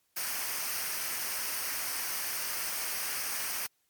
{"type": "noise with comb filter", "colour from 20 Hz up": "white", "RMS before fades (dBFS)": -34, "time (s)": [0.16, 3.67], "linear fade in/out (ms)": 10, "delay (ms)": 0.27, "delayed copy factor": -0.6, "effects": ["white hiss -74 dBFS RMS until 3.89 s", "MP3 96 kbps"]}